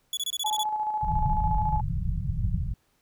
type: tone bursts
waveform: sawtooth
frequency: 3401 Hz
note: G#7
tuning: 40 cents sharp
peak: -24 dBFS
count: 8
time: 0.13-0.633 s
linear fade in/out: 2 ms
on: 41 ms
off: 25 ms
type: tone with tremolo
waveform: sine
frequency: 854 Hz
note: G#5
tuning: 48 cents sharp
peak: -24 dBFS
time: 0.44-1.81 s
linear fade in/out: 10 ms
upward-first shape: square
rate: 14 Hz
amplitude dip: 40%
type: low-pass noise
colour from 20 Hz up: pink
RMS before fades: -27 dBFS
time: 1.02-2.74 s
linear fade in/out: 10 ms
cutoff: 180 Hz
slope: 96 dB/octave
effects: pink hiss -69 dBFS RMS until 3.01 s